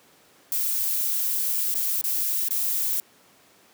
violet noise with dropouts, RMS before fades -25 dBFS, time 0.52-3 s, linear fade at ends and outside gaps 1 ms, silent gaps 1.742-1.752 / 2.013-2.04 / 2.485-2.507 s, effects pink hiss -56 dBFS RMS until 3.73 s + high-pass 200 Hz 12 dB/octave

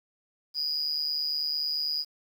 sine tone with amplitude modulation, 4918 Hz, D#8, 21 cents flat, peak -21 dBFS, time 0.54-2.05 s, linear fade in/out 50 ms, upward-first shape sine, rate 149 Hz, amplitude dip 90%, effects tanh soft clip ceiling -23 dBFS + 9-bit

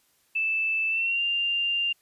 sine tone with pitch glide, 2637 to 2792 Hz, E7 to F7, 0 to -1 cents, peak -23 dBFS, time 0.35-1.93 s, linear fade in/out 10 ms, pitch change +99 cents, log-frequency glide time 0.89-1.22 s, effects white hiss -66 dBFS RMS until 2.01 s + resampled to 32000 Hz

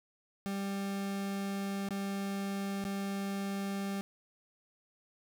40% pulse tone with dropouts, 197.4 Hz, G3, 12 cents sharp, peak -33 dBFS, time 0.46-4.01 s, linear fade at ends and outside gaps 0 ms, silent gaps 1.888-1.907 / 2.841-2.851 s, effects none

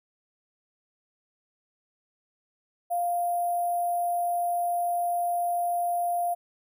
sine tone with sample-and-hold, 698.5 Hz, F5, in tune, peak -24 dBFS, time 2.9-6.35 s, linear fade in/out 20 ms, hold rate 11025 Hz, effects none

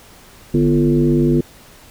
sine tone with frequency modulation, 246.9 Hz, B3, in tune, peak -11 dBFS, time 0.54-1.41 s, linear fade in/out 5 ms, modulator 97 Hz, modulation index 1.4, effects pink hiss -44 dBFS RMS until 1.9 s

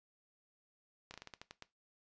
slowing click train, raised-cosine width 0.2 ms, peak -30 dBFS, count 9, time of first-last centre 1.11-1.624 s, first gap 30 ms, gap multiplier 1.21, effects noise-tail reverb RT60 0.2 s tail -17 dB re dry + resampled to 16000 Hz

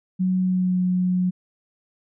sine tone with pitch glide, 185 to 182.03 Hz, F#3 to F#3, 0 to -28 cents, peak -18 dBFS, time 0.19-1.31 s, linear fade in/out 20 ms, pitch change -28 cents, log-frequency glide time 0.4-0.8 s, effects none

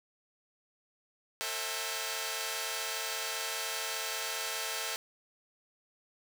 5% pulse tone cluster, 449.7 / 533 / 655 / 812 / 1497 Hz, A4 / C5 / E5 / G#5 / F#6, +38 / +32 / -11 / -39 / +20 cents, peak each -28 / -30 / -28 / -30 / -30 dBFS, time 1.41-4.96 s, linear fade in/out 0 ms, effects 9-bit

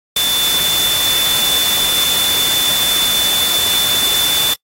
sine tone in noise, 3520 Hz, A7, in tune, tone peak -14 dBFS, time 0.16-4.54 s, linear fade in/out 5 ms, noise white, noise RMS -18 dBFS, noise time 0.16-4.54 s, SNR +1 dB, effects noise-tail reverb RT60 0.1 s tail -25 dB re dry + AAC 48 kbps

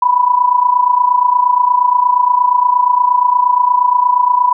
sine tone with amplitude modulation, 987.8 Hz, B5, in tune, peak -5 dBFS, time 0.02-4.53 s, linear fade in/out 5 ms, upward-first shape sine, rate 28.5 Hz, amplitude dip 75%, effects none

